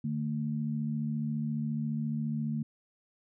sine tone pair together, 149.6 / 224.1 Hz, D3 / A3, +32 / +32 cents, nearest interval perfect fifth, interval 700 cents, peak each -33 / -32 dBFS, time 0.04-2.63 s, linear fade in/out 5 ms, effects none

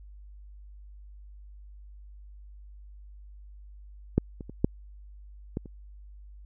clicks, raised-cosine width 3 ms, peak -8 / -26 / -27 / -8 / -17 / -30 dBFS, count 6, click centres 4.18 / 4.408 / 4.496 / 4.645 / 5.571 / 5.658 s, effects added 50 Hz sine -45 dBFS peak until 6.45 s

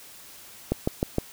click train, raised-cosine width 2 ms, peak -9 dBFS, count 4, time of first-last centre 0.72-1.184 s, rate 6.47 Hz, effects white hiss -47 dBFS RMS until 1.32 s

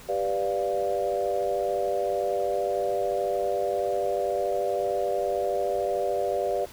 sine chord, G dominant seventh, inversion none, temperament equal, 392 / 493.9 / 587.3 / 698.5 Hz, G4 / B4 / D5 / F5, 0 / 0 / 0 / 0 cents, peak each -30 / -30 / -28 / -30 dBFS, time 0.08-6.66 s, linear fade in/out 20 ms, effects pink hiss -47 dBFS RMS until 6.72 s

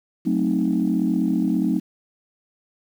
sine chord, F# diminished seventh, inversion none, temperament equal, 185 / 220 / 261.6 / 311.1 Hz, F#3 / A3 / C4 / Eb4, 0 / 0 / 0 / 0 cents, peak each -23 dBFS, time 0.25-1.8 s, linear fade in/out 20 ms, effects tanh soft clip ceiling -10 dBFS + 8-bit

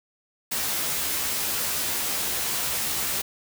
white noise with comb filter, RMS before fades -27 dBFS, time 0.51-3.22 s, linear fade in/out 10 ms, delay 14 ms, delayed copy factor +0.65, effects none

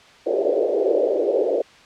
pink band-pass noise, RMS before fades -20 dBFS, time 0.26-1.62 s, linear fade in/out 10 ms, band 370 to 590 Hz, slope 48 dB/octave, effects white hiss -48 dBFS RMS until 1.85 s + low-pass 4000 Hz 12 dB/octave

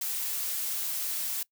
blue noise, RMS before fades -32 dBFS, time 0.01-1.43 s, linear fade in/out 5 ms, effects noise-tail reverb RT60 0.1 s tail -22 dB re dry

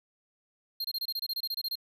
square tone bursts, 4207 Hz, C8, 9 cents sharp, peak -31 dBFS, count 14, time 0.8-1.755 s, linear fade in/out 5 ms, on 45 ms, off 25 ms, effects none

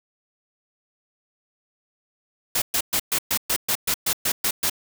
white noise bursts, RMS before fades -22 dBFS, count 12, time 2.55-4.698 s, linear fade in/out 5 ms, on 69 ms, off 120 ms, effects none

